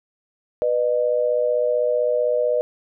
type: tone pair together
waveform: sine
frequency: 492.7 / 608.4 Hz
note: B4 / D#5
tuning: -4 / -39 cents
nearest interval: major third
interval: 365 cents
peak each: -20 dBFS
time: 0.62-2.61 s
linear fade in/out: 0 ms
effects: none